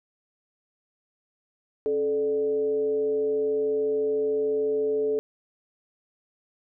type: tone with frequency modulation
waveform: sine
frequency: 433.1 Hz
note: A4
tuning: 27 cents flat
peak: -22 dBFS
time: 1.86-5.19 s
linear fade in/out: 0 ms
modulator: 159 Hz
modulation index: 0.39
effects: none